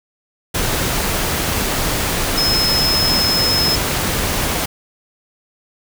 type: tone in noise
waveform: sine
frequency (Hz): 5170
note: E8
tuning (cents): -34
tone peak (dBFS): -15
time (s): 2.37-3.76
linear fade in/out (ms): 10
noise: pink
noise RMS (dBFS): -19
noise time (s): 0.54-4.66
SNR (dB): +1
effects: none